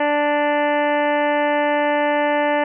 harmonic tone, 293.7 Hz, D4, in tune, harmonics 1 / 2 / 3 / 4 / 5 / 6 / 7 / 8 / 9 / 10, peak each -24 / -19 / -21 / -33 / -33 / -26 / -30 / -35 / -37 / -37 dBFS, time 0-2.64 s, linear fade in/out 5 ms, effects none

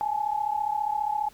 sine tone pair together, 830.6 / 865.4 Hz, G#5 / A5, 0 / -29 cents, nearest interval minor second, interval 71 cents, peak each -27 / -28 dBFS, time 0.01-1.29 s, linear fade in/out 0 ms, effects pink hiss -55 dBFS RMS until 1.33 s

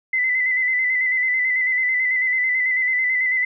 sine tone with vibrato, 2023 Hz, B6, 41 cents sharp, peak -17 dBFS, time 0.13-3.45 s, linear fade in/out 5 ms, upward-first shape square, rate 9.1 Hz, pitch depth 31 cents each way, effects none

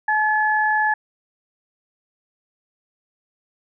sine tone pair together, 857 / 1714 Hz, A5 / A6, -46 / -46 cents, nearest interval octave, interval 1200 cents, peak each -19 dBFS, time 0.08-0.94 s, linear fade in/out 5 ms, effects none

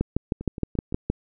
two click trains, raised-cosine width 3 ms, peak -21 / -9 dBFS, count 4 / 8, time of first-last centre 0.41-0.925 / 0.01-1.1 s, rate 5.83 / 6.42 Hz, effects none

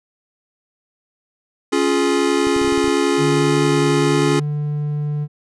square chord, Db major, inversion none, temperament equal with one note detuned, 277.2 / 349.2 / 419.6 Hz, Db4 / F4 / Ab4, 0 / 0 / +18 cents, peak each -20 dBFS, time 1.72-4.4 s, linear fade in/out 10 ms
clicks, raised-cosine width 5 ms, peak -20 dBFS, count 9, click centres 2.47 / 2.564 / 2.616 / 2.647 / 2.678 / 2.724 / 2.778 / 2.843 / 2.879 s
triangle tone, 148 Hz, D3, 14 cents sharp, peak -17 dBFS, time 3.17-5.28 s, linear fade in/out 50 ms
effects resampled to 22050 Hz

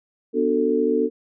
sine chord, B minor seventh, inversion none, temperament just, 246.9 / 296.3 / 370.4 / 444.5 Hz, B3 / D4 / F#4 / A4, 0 / +15 / +2 / +18 cents, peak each -24 / -24 / -26 / -20 dBFS, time 0.33-1.1 s, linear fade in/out 50 ms, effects none

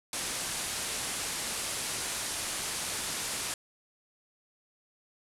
white low-pass noise, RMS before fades -35 dBFS, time 0.13-3.54 s, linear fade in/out 2 ms, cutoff 11000 Hz, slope 48 dB/octave, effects none

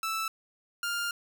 sawtooth tone pair in turn, 1318.5 / 1403 Hz, E6 / F6, 0 / +8 cents, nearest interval minor second, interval 108 cents, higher second, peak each -26 dBFS, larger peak neither, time 0.03-0.28 / 0.83-1.11 s, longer second, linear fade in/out 2 ms, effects none

